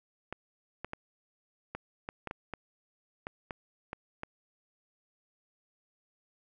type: clicks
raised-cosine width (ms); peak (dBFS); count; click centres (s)
0.5; -22; 12; 0.326 / 0.846 / 0.934 / 1.75 / 2.089 / 2.273 / 2.311 / 2.537 / 3.269 / 3.508 / 3.931 / 4.234
effects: none